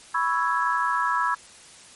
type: chord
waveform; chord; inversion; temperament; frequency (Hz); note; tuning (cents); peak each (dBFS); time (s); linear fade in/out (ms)
sine; C# minor seventh; third; equal; 987.8 / 1108.7 / 1318.5 / 1661.2; B5 / C#6 / E6 / G#6; 0 / 0 / 0 / 0; -25 / -28 / -26 / -27; 0.14-1.35; 10
effects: white hiss -48 dBFS RMS until 1.95 s + MP3 48 kbps